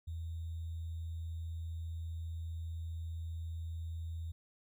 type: tone with sample-and-hold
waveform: sine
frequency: 82.41 Hz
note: E2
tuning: in tune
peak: -38 dBFS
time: 0.07-4.32 s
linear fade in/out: 10 ms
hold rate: 3675 Hz
effects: none